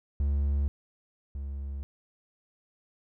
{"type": "tone pair in turn", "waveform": "triangle", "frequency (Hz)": [70.8, 69.22], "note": ["C#2", "C#2"], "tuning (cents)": [37, -2], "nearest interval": "unison", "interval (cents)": 39, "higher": "first", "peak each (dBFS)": [-22, -31], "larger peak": "first", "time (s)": [[0.2, 0.68], [1.35, 1.83]], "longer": "neither", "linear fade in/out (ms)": 0, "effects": []}